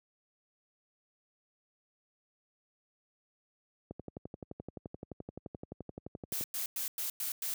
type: click train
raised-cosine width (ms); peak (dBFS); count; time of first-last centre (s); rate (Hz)
2; -28; 30; 3.91-6.41; 11.6
type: noise bursts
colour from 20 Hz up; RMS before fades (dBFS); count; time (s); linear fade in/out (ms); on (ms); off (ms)
blue; -36; 6; 6.32-7.54; 2; 120; 100
effects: high-pass 80 Hz 12 dB/octave